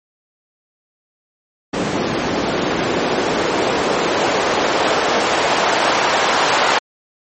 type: noise with band-pass filter sweep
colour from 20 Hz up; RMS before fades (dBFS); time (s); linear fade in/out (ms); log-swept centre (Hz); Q
white; -17; 1.73-6.79; 10; 270 to 820; 1
effects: MP3 32 kbps